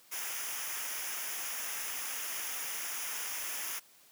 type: noise with comb filter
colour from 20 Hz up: white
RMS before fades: -38 dBFS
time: 0.11-3.8 s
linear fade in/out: 20 ms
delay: 0.24 ms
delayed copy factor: -0.75
effects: white hiss -61 dBFS RMS until 4.11 s + high-pass 150 Hz 12 dB/octave